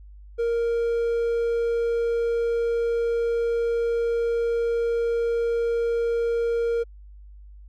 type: tone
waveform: triangle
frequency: 466.5 Hz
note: A#4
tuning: 1 cent sharp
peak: -19 dBFS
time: 0.38-6.84 s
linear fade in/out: 20 ms
effects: added 50 Hz sine -42 dBFS peak until 7.68 s